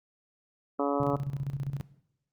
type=harmonic tone; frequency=141.9 Hz; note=C#3; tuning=41 cents sharp; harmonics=2 / 3 / 4 / 5 / 6 / 7 / 8 / 9; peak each=-30 / -32 / -32 / -35 / -39 / -38 / -37 / -38 dBFS; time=0.79-1.16 s; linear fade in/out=5 ms
type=tone with tremolo; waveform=sine; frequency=138.59 Hz; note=C#3; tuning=in tune; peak=-28 dBFS; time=1-1.81 s; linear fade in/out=0 ms; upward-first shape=square; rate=15 Hz; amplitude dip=70%
effects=noise-tail reverb RT60 0.8 s tail -18 dB re dry + Opus 48 kbps